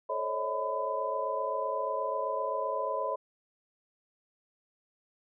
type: tone cluster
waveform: sine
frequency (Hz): 433.7 / 541 / 569 / 636 / 1005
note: A4 / C#5 / C#5 / D#5 / B5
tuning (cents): -25 / -42 / +45 / +38 / +30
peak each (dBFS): -39 / -35 / -39 / -36 / -33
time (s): 0.09-3.16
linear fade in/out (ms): 10
effects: none